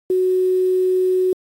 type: tone with quantisation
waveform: sine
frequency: 370 Hz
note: F#4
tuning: in tune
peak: -14 dBFS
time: 0.1-1.33 s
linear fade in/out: 2 ms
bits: 7
effects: AAC 48 kbps